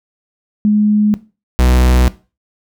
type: tone pair in turn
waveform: sine / 45% pulse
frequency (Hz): 210 / 62.43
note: G#3 / B1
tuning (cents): +19 / +19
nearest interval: octave + major sixth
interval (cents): 2100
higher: first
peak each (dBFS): -8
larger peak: neither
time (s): 0.65-1.14 / 1.59-2.08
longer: neither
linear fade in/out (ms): 0
effects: noise-tail reverb RT60 0.3 s tail -17 dB re dry